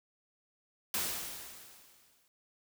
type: noise with exponential decay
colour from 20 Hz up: white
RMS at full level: -32 dBFS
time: 0.94-2.28 s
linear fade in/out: 1 ms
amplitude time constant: 290 ms
effects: none

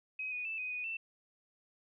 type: tone with pitch steps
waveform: sine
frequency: 2531 / 2473 / 2642 / 2504 / 2479 / 2673 Hz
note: D#7 / D#7 / E7 / D#7 / D#7 / E7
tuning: +29 / -11 / +3 / +10 / -7 / +23 cents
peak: -36 dBFS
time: 0.19-0.97 s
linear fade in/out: 5 ms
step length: 130 ms
effects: none

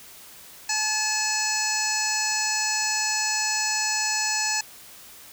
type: harmonic tone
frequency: 860 Hz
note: A5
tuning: 40 cents flat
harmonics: 1 / 2 / 3 / 5 / 6 / 7 / 8 / 9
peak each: -31 / -31 / -31 / -31 / -31 / -31 / -31 / -31 dBFS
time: 0.69-4.61 s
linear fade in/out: 5 ms
effects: white hiss -46 dBFS RMS until 5.32 s

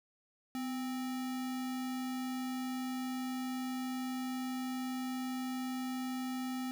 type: tone with sample-and-hold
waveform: sine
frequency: 253.8 Hz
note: B3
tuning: 47 cents sharp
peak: -35 dBFS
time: 0.55-6.71 s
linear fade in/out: 0 ms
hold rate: 1050 Hz
effects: none

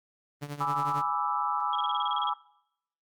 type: tone with tremolo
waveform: sawtooth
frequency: 145.2 Hz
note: D3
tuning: 19 cents flat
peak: -28 dBFS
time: 0.41-1.03 s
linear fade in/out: 20 ms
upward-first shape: triangle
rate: 11 Hz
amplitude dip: 85%
type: chord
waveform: sine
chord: E dominant seventh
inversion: first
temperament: equal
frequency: 830.6 / 987.8 / 1174.7 / 1318.5 Hz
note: G#5 / B5 / D6 / E6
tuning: 0 / 0 / 0 / 0 cents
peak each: -32 dBFS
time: 0.6-2.34 s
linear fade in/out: 10 ms
type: tone bursts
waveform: sine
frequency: 3279 Hz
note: G#7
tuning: 23 cents flat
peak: -33 dBFS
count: 11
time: 1.73-2.293 s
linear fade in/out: 2 ms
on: 23 ms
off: 31 ms
effects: noise-tail reverb RT60 0.8 s tail -23 dB re dry + Opus 32 kbps

